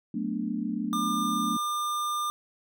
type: chord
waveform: sine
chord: B minor seventh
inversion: second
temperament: equal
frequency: 185 / 220 / 246.9 / 293.7 Hz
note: F#3 / A3 / B3 / D4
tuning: 0 / 0 / 0 / 0 cents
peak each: -36 / -31 / -34 / -34 dBFS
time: 0.14-1.57 s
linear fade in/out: 5 ms
type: tone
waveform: square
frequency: 1200 Hz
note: D6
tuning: 37 cents sharp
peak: -28 dBFS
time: 0.93-2.3 s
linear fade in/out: 0 ms
effects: none